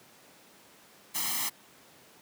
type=noise with comb filter; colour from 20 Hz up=white; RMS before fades=-31 dBFS; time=1.14-1.5 s; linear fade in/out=20 ms; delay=0.98 ms; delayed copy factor=+0.85; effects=pink hiss -56 dBFS RMS until 2.21 s + high-pass 200 Hz 12 dB/octave